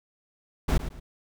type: noise with echo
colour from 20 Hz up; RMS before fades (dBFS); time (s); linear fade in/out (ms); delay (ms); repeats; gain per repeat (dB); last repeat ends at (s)
brown; -21; 0.68-0.78; 10; 110; 2; -11; 1
effects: none